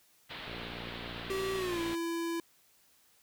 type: low-pass noise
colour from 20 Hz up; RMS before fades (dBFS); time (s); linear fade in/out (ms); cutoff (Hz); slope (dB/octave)
white; -44; 0.29-1.96; 20; 4000; 48
type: click train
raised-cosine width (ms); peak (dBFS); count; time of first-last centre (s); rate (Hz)
2; -32; 86; 0.48-1.931; 58.6
type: tone with pitch glide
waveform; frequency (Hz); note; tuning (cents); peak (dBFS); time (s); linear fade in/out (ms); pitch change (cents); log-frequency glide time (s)
square; 384.9 to 335.1; G4 to E4; -32 to +29; -33; 1.3-2.4; 2; -239; 1.56-1.81
effects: white hiss -66 dBFS RMS until 3.22 s